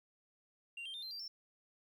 sine tone with pitch steps, 2771 / 3165 / 3614 / 4128 / 4714 / 5384 Hz, F7 / G7 / A7 / C8 / D8 / E8, -14 / +16 / +46 / -24 / +6 / +36 cents, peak -40 dBFS, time 0.77-1.28 s, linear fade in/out 5 ms, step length 85 ms, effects tanh soft clip ceiling -42 dBFS + 13-bit

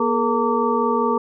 sine tone cluster, 238.9 / 424.8 / 469.9 / 910 / 1157 Hz, A#3 / G#4 / A#4 / A#5 / D6, +43 / +39 / +14 / -42 / -26 cents, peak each -23 dBFS, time 0-1.18 s, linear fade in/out 5 ms, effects none

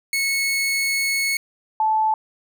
sawtooth / sine tone pair in turn, 2197 / 871.9 Hz, C#7 / A5, -16 / -16 cents, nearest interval octave + major third, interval 1600 cents, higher first, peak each -16 dBFS, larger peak neither, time 0.13-1.37 / 1.8-2.14 s, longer first, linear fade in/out 2 ms, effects none

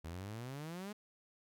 sawtooth exponential sweep, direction up, 78.2 to 214.1 Hz, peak -39 dBFS, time 0.04-0.93 s, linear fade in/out 10 ms, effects none

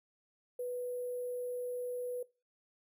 sine tone with sample-and-hold, 493.9 Hz, B4, in tune, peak -35 dBFS, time 0.59-2.23 s, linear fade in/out 5 ms, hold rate 11025 Hz, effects noise-tail reverb RT60 0.3 s tail -21 dB re dry

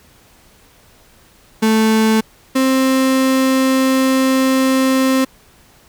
35% pulse tone pair in turn, 220 / 263.4 Hz, A3 / C4, 0 / +12 cents, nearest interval minor third, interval 312 cents, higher second, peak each -9 / -10 dBFS, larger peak first, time 1.62-2.21 / 2.55-5.25 s, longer second, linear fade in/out 10 ms, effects pink hiss -49 dBFS RMS until 5.88 s

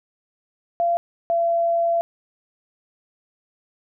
sine tone pair in turn, 686 / 677.7 Hz, F5 / E5, -31 / +48 cents, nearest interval unison, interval 21 cents, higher first, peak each -17 dBFS, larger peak neither, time 0.8-0.97 / 1.3-2.01 s, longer second, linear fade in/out 0 ms, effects none

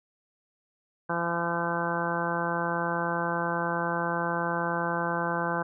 harmonic tone, 170.3 Hz, F3, 43 cents flat, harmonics 1 / 2 / 3 / 4 / 5 / 6 / 7 / 8 / 9, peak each -34 / -36 / -34 / -36 / -34 / -34 / -37 / -39 / -33 dBFS, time 1.09-5.63 s, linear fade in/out 10 ms, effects none

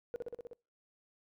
sine tone with echo, 478.9 Hz, A#4, 47 cents sharp, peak -32 dBFS, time 0.14-0.16 s, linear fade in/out 0 ms, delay 62 ms, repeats 6, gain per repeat -2 dB, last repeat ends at 0.532 s, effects noise-tail reverb RT60 0.3 s tail -25 dB re dry + tanh soft clip ceiling -33 dBFS

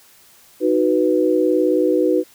sine chord, B major, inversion first, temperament equal, 311.1 / 370 / 493.9 Hz, D#4 / F#4 / B4, 0 / 0 / 0 cents, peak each -18 dBFS, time 0.6-2.24 s, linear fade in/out 50 ms, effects white hiss -50 dBFS RMS until 2.34 s

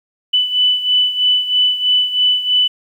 sine beating tone pair, 2988 / 2991.1 Hz, F#7 / F#7, +16 / +18 cents, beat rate 3.1 Hz, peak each -13 / -18 dBFS, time 0.33-2.68 s, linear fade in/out 10 ms, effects 8-bit

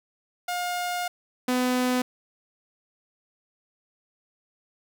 sawtooth tone pair in turn, 712 / 251.2 Hz, F5 / B3, +33 / +30 cents, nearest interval octave + tritone, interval 1803 cents, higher first, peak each -23 / -18 dBFS, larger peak second, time 0.48-1.08 / 1.48-2.02 s, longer first, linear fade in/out 5 ms, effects none

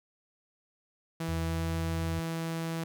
sawtooth tone, 164.3 Hz, E3, 5 cents flat, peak -28 dBFS, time 1.2-2.84 s, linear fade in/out 5 ms
sine tone with pitch glide, 82.41 to 85.41 Hz, E2 to F2, 0 to -38 cents, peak -32 dBFS, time 1.28-2.2 s, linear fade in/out 10 ms, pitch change +62 cents, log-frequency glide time 1.38-1.85 s
effects none

